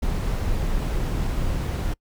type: noise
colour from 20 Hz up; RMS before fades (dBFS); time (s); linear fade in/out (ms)
brown; -24; 0.02-1.94; 10
effects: noise-tail reverb RT60 0.1 s tail -26 dB re dry